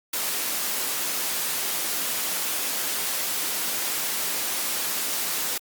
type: noise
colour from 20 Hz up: white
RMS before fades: -27 dBFS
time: 0.13-5.58 s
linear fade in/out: 5 ms
effects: high-pass 200 Hz 12 dB/octave + Opus 48 kbps